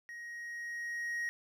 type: tone with level ramp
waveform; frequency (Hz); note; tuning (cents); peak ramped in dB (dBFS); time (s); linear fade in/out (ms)
triangle; 1884; A#6; +18; -42 to -31; 0.09-1.29; 0
effects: none